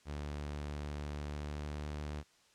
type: tone with pitch glide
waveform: sawtooth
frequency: 73.42 to 74.36 Hz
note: D2 to D2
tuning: 0 to +22 cents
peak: -35 dBFS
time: 0.05-2.24 s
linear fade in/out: 50 ms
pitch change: +22 cents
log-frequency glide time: 1.19-1.81 s
effects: white hiss -67 dBFS RMS until 2.54 s + low-pass 7000 Hz 12 dB/octave